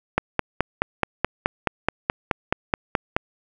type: click train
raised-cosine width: 0.5 ms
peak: -3 dBFS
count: 15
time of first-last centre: 0.18-3.165 s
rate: 4.69 Hz
effects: none